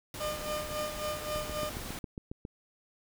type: noise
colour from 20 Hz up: pink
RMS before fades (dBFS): -41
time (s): 0.14-1.99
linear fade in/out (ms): 2
type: tone with tremolo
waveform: 30% pulse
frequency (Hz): 605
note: D#5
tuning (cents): -49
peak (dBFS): -29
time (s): 0.2-1.7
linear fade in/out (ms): 10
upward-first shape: sine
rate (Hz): 3.7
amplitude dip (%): 70
type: click train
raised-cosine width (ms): 3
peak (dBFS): -26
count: 9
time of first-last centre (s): 1.36-2.451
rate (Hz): 7.33
effects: none